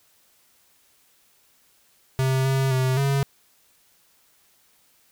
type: tone with pitch steps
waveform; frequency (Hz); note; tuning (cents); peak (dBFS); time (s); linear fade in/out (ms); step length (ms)
square; 132 / 134 / 130 / 138.4; C3 / C3 / C3 / C#3; +16 / +42 / -11 / -2; -20; 2.19-3.23; 0; 260
effects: white hiss -61 dBFS RMS until 5.11 s